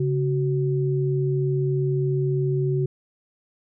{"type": "tone pair together", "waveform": "sine", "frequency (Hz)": [138.4, 372.9], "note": ["C#3", "F#4"], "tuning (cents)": [-2, 14], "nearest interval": "octave + perfect fourth", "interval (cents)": 1716, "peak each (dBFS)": [-21, -25], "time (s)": [0, 2.86], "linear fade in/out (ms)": 5, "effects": []}